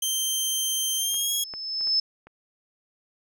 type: tone with pitch glide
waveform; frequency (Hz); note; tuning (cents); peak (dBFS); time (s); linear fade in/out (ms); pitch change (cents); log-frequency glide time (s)
15% pulse; 3136 to 3311; G7 to G#7; 0 to -6; -17; 0.02-1.44; 5; +94; 0.97-1.32
type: tone with exponential growth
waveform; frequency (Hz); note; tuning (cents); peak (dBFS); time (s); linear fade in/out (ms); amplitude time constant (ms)
sine; 5240; E8; -11; -18; 0.89-2; 5; 240
type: clicks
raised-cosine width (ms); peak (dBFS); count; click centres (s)
0.5; -30 / -24 / -32 / -31 / -32; 5; 1.143 / 1.538 / 1.81 / 1.873 / 2.27
effects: none